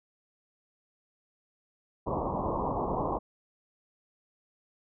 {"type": "low-pass noise", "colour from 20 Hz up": "white", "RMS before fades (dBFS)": -31, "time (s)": [2.06, 3.19], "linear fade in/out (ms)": 20, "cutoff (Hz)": 1100, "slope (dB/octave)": 96, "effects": []}